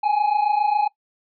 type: tone pair together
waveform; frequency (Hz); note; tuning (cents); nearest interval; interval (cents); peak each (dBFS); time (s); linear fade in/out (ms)
triangle; 814.7 / 842; G#5 / G#5; -33 / +24; minor second; 57; -20 / -17; 0.03-0.88; 10
effects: noise-tail reverb RT60 0.1 s tail -21 dB re dry + resampled to 11025 Hz